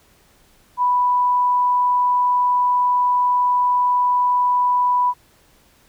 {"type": "tone", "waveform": "sine", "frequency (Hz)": 987.8, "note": "B5", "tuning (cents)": 0, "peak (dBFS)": -14, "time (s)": [0.77, 5.14], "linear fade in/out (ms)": 50, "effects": ["pink hiss -55 dBFS RMS until 5.88 s"]}